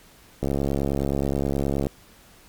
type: click train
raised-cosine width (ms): 2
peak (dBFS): -11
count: 101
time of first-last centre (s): 0.43-1.869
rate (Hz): 69.5
effects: pink hiss -52 dBFS RMS until 2.48 s + MP3 96 kbps